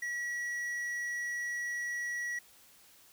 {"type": "tone with tanh clipping", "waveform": "sine", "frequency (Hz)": 1928, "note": "B6", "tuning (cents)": -42, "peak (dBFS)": -35, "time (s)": [0.02, 2.39], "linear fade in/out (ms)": 5, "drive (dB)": 8, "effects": ["white hiss -60 dBFS RMS until 3.12 s"]}